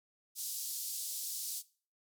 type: band-pass noise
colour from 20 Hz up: white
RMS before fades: -40 dBFS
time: 0.35-1.63 s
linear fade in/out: 50 ms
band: 4300 to 15000 Hz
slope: 24 dB/octave
effects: noise-tail reverb RT60 0.4 s tail -19 dB re dry